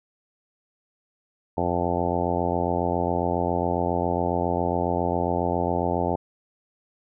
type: harmonic tone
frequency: 87.31 Hz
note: F2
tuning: in tune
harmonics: 1 / 2 / 3 / 4 / 5 / 6 / 7 / 8 / 9 / 10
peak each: -31 / -31 / -31 / -31 / -31 / -31 / -31 / -31 / -31 / -31 dBFS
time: 1.57-6.16 s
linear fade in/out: 5 ms
effects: none